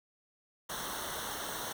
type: noise with comb filter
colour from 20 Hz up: pink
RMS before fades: -39 dBFS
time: 0.69-1.73 s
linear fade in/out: 10 ms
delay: 0.41 ms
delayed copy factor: -0.8
effects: none